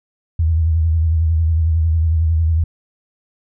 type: tone with vibrato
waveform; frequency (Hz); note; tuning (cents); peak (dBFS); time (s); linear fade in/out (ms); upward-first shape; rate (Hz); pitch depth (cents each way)
sine; 80.9; E2; -32; -12; 0.39-2.64; 5; sine; 11; 64
effects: none